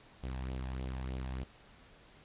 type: tone with flanger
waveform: sawtooth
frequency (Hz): 64.5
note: C2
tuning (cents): -24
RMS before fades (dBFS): -39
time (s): 0.23-1.44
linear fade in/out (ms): 10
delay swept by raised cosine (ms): 0.27 to 1.2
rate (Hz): 3.3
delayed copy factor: +0.5
effects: pink hiss -59 dBFS RMS until 2.24 s + resampled to 8000 Hz